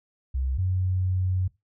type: tone pair in turn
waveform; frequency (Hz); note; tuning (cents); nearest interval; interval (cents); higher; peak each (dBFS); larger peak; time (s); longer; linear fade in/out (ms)
sine; 65.41 / 92.5; C2 / F#2; 0 / 0; tritone; 600; second; -24 / -22; second; 0.34-0.58 / 0.58-1.48; second; 10
effects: noise-tail reverb RT60 0.2 s tail -19 dB re dry